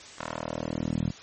10% pulse tone with band-pass filter sweep, 40.14 Hz, E1, 45 cents flat, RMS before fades -31 dBFS, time 0.18-1.11 s, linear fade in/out 10 ms, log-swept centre 1300 to 160 Hz, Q 1.2, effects white hiss -46 dBFS RMS until 1.22 s + MP3 32 kbps

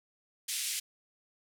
white band-pass noise, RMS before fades -35 dBFS, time 0.48-0.8 s, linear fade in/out 10 ms, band 2200 to 11000 Hz, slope 24 dB/octave, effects none

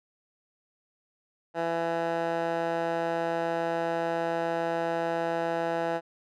15% pulse tone with band-pass filter, 167 Hz, E3, 23 cents sharp, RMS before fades -29 dBFS, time 1.54-6.01 s, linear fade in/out 50 ms, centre 860 Hz, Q 1.5, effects none

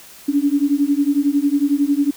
sine beating tone pair, 280 / 291 Hz, C#4 / D4, +18 / -16 cents, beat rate 11 Hz, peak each -17 dBFS, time 0.28-2.11 s, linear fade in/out 10 ms, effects white hiss -42 dBFS RMS until 2.16 s

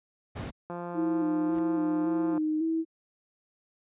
brown noise, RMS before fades -30 dBFS, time 0.35-0.51 s, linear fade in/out 20 ms
click train, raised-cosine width 1 ms, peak -24 dBFS, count 293, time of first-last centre 0.7-2.378 s, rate 174 Hz
sine tone with vibrato, 316.8 Hz, D#4, 31 cents sharp, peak -25 dBFS, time 0.94-2.85 s, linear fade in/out 50 ms, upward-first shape square, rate 1.8 Hz, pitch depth 41 cents each way
brown noise with exponential growth, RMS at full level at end -35 dBFS, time 1.44-1.59 s, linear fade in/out 1 ms, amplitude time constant 32 ms
effects high-pass 100 Hz 12 dB/octave + resampled to 8000 Hz

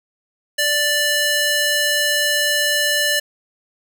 square tone with high-pass filter, 588 Hz, D5, 2 cents sharp, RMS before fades -18 dBFS, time 0.58-3.2 s, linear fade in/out 10 ms, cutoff 1500 Hz, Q 0.76, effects none

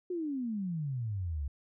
sine exponential sweep, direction down, 370 to 66.9 Hz, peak -32 dBFS, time 0.1-1.48 s, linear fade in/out 5 ms, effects none

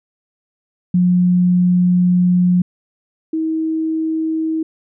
sine tone pair in turn, 179.2 / 319.3 Hz, F3 / D#4, +45 / +45 cents, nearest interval minor seventh, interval 1000 cents, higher second, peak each -10 / -16 dBFS, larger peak first, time 0.94-2.62 / 3.33-4.63 s, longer first, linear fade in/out 5 ms, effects none

